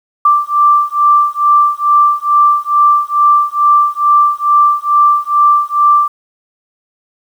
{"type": "beating tone pair", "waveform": "sine", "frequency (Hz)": [1174.7, 1177], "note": ["D6", "D6"], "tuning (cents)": [0, 3], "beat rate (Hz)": 2.3, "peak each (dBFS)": -10, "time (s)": [0.25, 6.08], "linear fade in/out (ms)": 5, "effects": ["7-bit"]}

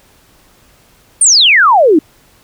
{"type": "exponential sweep", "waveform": "sine", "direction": "down", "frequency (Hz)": [9450, 286.2], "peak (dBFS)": -4, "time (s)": [1.21, 1.99], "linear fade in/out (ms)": 5, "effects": ["pink hiss -48 dBFS RMS until 2.43 s"]}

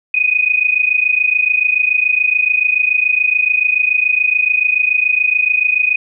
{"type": "tone pair together", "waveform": "sine", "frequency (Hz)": [2478, 2505], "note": ["D#7", "D#7"], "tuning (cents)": [-8, 11], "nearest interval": "unison", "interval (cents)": 19, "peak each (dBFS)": -14, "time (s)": [0.14, 5.96], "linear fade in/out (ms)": 5, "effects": []}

